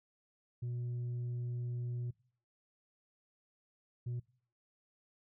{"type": "tone bursts at uneven times", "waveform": "sine", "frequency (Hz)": 121.4, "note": "B2", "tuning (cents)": -29, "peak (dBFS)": -33, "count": 2, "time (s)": [[0.62, 2.11], [4.06, 4.2]], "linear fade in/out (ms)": 10, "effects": ["noise-tail reverb RT60 0.5 s tail -24 dB re dry", "tanh soft clip ceiling -35 dBFS"]}